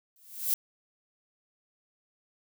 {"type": "noise with exponential growth", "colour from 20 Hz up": "violet", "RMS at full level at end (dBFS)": -24, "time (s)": [0.16, 0.54], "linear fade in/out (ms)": 1, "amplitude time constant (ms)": 81, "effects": []}